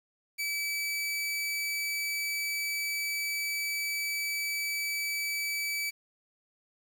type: tone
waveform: sawtooth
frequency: 2300 Hz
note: D7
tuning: 37 cents flat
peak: -27 dBFS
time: 0.38-5.91 s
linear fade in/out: 20 ms
effects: 9-bit